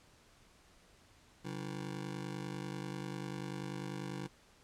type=ring-modulated tone; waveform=25% pulse; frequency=159.3 Hz; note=D#3; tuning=41 cents sharp; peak=-33 dBFS; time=1.44-4.28 s; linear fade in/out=20 ms; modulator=25.1 Hz; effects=pink hiss -64 dBFS RMS until 4.63 s + low-pass 9000 Hz 12 dB/octave